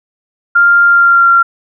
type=tone with pitch glide; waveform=sine; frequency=1396.9 to 1377.7 Hz; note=F6 to F6; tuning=0 to -24 cents; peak=-4 dBFS; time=0.55-1.43 s; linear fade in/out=10 ms; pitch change=-24 cents; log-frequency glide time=0.86-1.29 s; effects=none